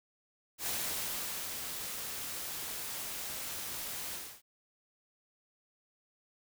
white noise with ADSR envelope, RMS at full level -35 dBFS, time 0.58-4.42 s, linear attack 80 ms, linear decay 870 ms, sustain -5 dB, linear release 300 ms, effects none

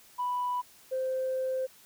sine tone pair in turn, 987.8 / 520.6 Hz, B5 / C5, 0 / -9 cents, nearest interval major seventh, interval 1109 cents, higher first, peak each -27 dBFS, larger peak neither, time 0.18-0.62 / 0.91-1.67 s, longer second, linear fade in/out 20 ms, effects tanh soft clip ceiling -24 dBFS + white hiss -57 dBFS RMS until 1.85 s

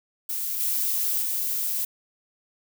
violet noise with level steps, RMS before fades -29 / -25 / -27 dBFS, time 0.29-1.85 s, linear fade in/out 5 ms, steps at 0.6 / 1.22 s, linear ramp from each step 5 ms, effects none

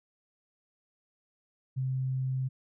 sine tone, 130.81 Hz, C3, in tune, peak -28 dBFS, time 1.76-2.49 s, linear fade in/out 20 ms, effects none

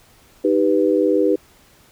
sine chord, Eb augmented, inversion none, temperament equal, 311.1 / 392 / 493.9 Hz, Eb4 / G4 / B4, 0 / 0 / 0 cents, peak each -18 dBFS, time 0.44-1.36 s, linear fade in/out 10 ms, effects pink hiss -52 dBFS RMS until 1.91 s

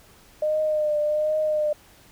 sine tone with vibrato, 608 Hz, D#5, 40 cents flat, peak -20 dBFS, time 0.42-1.73 s, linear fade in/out 5 ms, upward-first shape triangle, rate 1.3 Hz, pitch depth 37 cents each way, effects pink hiss -53 dBFS RMS until 2.11 s

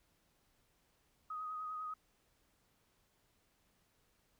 sine tone with vibrato, 1253 Hz, D#6, 12 cents sharp, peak -40 dBFS, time 1.3-1.94 s, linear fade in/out 5 ms, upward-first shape sine, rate 10 Hz, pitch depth 23 cents each way, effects pink hiss -75 dBFS RMS until 4.39 s

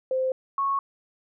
sine tone pair in turn, 520 / 1101.8 Hz, C5 / C#6, -11 / -11 cents, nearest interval octave + minor second, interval 1300 cents, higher second, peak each -22 dBFS, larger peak neither, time 0.11-0.32 / 0.58-0.79 s, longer neither, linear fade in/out 2 ms, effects none

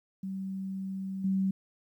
sine tone with level steps, 191.8 Hz, G3, 37 cents flat, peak -33 / -25 dBFS, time 0.23-1.51 s, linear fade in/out 5 ms, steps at 1.24 s, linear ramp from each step 5 ms, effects 11-bit

